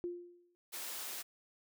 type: tone with exponential decay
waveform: sine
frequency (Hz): 350.5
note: F4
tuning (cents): +6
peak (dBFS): -34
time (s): 0.04-0.55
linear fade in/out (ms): 0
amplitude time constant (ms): 110
type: high-pass noise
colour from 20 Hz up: white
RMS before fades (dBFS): -43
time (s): 0.72-1.23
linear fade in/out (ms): 20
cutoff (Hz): 340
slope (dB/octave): 12
effects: none